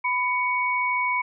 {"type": "tone pair together", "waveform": "sine", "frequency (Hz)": [997.1, 2237], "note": ["B5", "C#7"], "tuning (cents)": [16, 15], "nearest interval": "octave + major second", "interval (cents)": 1399, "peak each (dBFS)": -24, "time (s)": [0.04, 1.22], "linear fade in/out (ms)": 10, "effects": []}